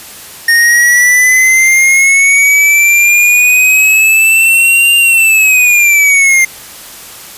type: linear two-way sweep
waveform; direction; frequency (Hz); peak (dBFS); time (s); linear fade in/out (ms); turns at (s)
square; up then down; 1841 to 2794 to 2097; -5; 0.48-6.45; 5; 4.96
effects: white hiss -30 dBFS RMS until 7.37 s + resampled to 32000 Hz